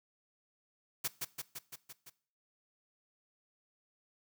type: noise with echo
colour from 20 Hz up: white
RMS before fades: -34 dBFS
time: 1.04-1.08 s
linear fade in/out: 10 ms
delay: 170 ms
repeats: 6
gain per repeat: -3 dB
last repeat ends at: 2.1 s
effects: noise-tail reverb RT60 0.5 s tail -20 dB re dry